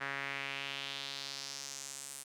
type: tone with band-pass filter sweep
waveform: sawtooth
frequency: 138.3 Hz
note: C#3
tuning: 4 cents flat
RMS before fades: -42 dBFS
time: 0-2.24 s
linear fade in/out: 20 ms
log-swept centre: 1700 to 9300 Hz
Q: 2.5
effects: none